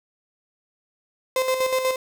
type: tone with tremolo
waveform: 35% pulse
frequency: 518 Hz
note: C5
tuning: 17 cents flat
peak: -17 dBFS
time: 1.36-1.96 s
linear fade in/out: 2 ms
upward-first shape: square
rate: 8.2 Hz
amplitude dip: 50%
effects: none